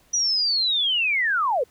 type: linear sweep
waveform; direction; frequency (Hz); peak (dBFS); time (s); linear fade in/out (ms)
sine; down; 5910 to 440; -19; 0.13-1.64; 10
effects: pink hiss -59 dBFS RMS until 1.7 s